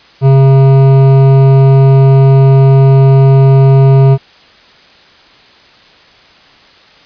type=tone with hard clipping; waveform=triangle; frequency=135.1 Hz; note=C#3; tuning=44 cents flat; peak=-4 dBFS; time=0.21-4.18 s; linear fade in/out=50 ms; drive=16 dB; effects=white hiss -41 dBFS RMS until 7.05 s + resampled to 11025 Hz